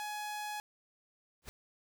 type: tone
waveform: sawtooth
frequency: 840 Hz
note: G#5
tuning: 19 cents sharp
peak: -34 dBFS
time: 0-0.6 s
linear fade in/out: 0 ms
type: noise with exponential growth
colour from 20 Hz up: pink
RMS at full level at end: -42 dBFS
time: 1.42-1.49 s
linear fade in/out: 0 ms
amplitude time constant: 15 ms
effects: none